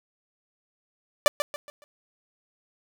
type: tone with echo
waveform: sawtooth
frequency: 587 Hz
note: D5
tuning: 1 cent flat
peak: -10 dBFS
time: 1.26-1.28 s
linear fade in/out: 0 ms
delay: 140 ms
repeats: 4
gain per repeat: -9 dB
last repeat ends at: 1.84 s
effects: none